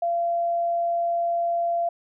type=tone; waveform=sine; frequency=685 Hz; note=F5; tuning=34 cents flat; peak=-21 dBFS; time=0.02-1.89 s; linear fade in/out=5 ms; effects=none